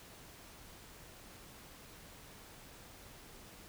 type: silence
effects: pink hiss -55 dBFS RMS until 3.68 s